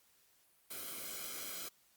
white noise with comb filter, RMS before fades -44 dBFS, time 0.7-1.69 s, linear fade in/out 10 ms, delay 1.1 ms, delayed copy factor -0.75, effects white hiss -70 dBFS RMS until 1.96 s + Opus 48 kbps

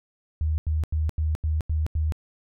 sine tone bursts, 77.78 Hz, D#2, in tune, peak -21 dBFS, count 7, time 0.41-2.122 s, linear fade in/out 0 ms, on 170 ms, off 87 ms, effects none

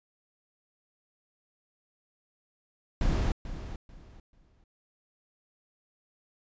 brown noise with echo, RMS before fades -26 dBFS, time 3.01-3.32 s, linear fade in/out 2 ms, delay 440 ms, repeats 3, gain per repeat -12 dB, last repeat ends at 4.64 s, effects resampled to 16000 Hz

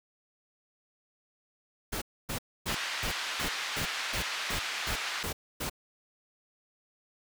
pink noise bursts, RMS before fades -34 dBFS, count 11, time 1.92-5.698 s, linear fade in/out 10 ms, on 98 ms, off 270 ms
pink band-pass noise, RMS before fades -35 dBFS, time 2.68-5.23 s, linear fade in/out 0 ms, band 1400 to 4500 Hz, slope 12 dB/octave
effects none

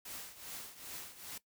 white noise with tremolo, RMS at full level -44 dBFS, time 0.05-1.38 s, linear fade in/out 5 ms, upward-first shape triangle, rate 2.5 Hz, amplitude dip 80%, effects noise-tail reverb RT60 0.1 s tail -18 dB re dry

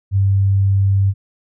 sine tone, 98 Hz, G2, in tune, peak -11 dBFS, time 0.11-1.14 s, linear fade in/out 50 ms, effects none

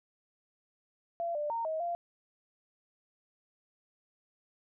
sine tone with pitch steps, 681 / 593 / 921 / 634 / 691 Hz, F5 / D5 / A#5 / D#5 / F5, -44 / +17 / -21 / +32 / -19 cents, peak -31 dBFS, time 1.2-1.95 s, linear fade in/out 0 ms, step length 150 ms, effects none

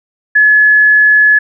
sine tone, 1706 Hz, G#6, 46 cents sharp, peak -4 dBFS, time 0.35-1.39 s, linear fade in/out 10 ms, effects none

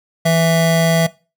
square tone pair together, 165 / 660 Hz, E3 / E5, +2 / +2 cents, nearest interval 2 octaves, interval 2400 cents, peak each -15 dBFS, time 0.25-1.07 s, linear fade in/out 10 ms, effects noise-tail reverb RT60 0.3 s tail -20 dB re dry

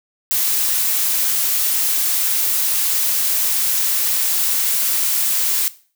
blue noise, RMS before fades -18 dBFS, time 0.31-5.68 s, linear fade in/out 0 ms, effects noise-tail reverb RT60 0.4 s tail -17 dB re dry

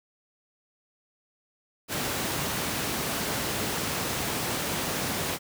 pink high-pass noise, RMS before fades -30 dBFS, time 1.88-5.39 s, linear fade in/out 50 ms, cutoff 110 Hz, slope 12 dB/octave, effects none

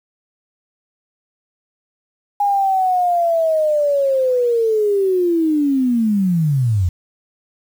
sine linear sweep, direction down, 820 to 83 Hz, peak -13 dBFS, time 2.4-6.89 s, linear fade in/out 5 ms, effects 7-bit

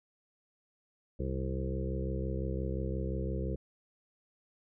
harmonic tone with a mistuned harmonic, 65.8 Hz, C2, 10 cents sharp, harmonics 1 / 2 / 3 / 5 / 6 / 7 / 8, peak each -35 / -38 / -40 / -42 / -43 / -43 / -44 dBFS, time 1.19-3.56 s, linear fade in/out 10 ms, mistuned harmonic 1, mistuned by +18 cents, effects none

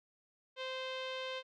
sawtooth tone with low-pass filter, 520 Hz, C5, 11 cents flat, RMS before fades -41 dBFS, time 0.56-1.43 s, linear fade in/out 50 ms, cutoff 3400 Hz, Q 3.3, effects none

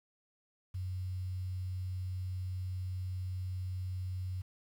sine tone with quantisation, 92.5 Hz, F#2, in tune, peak -35 dBFS, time 0.74-4.42 s, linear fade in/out 10 ms, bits 10, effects none

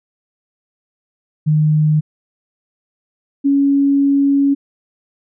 sine tone pair in turn, 153.2 / 279.2 Hz, D#3 / C#4, -27 / +13 cents, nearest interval minor seventh, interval 1040 cents, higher second, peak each -10 dBFS, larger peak neither, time 1.46-2.01 / 3.44-4.55 s, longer second, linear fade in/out 20 ms, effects none

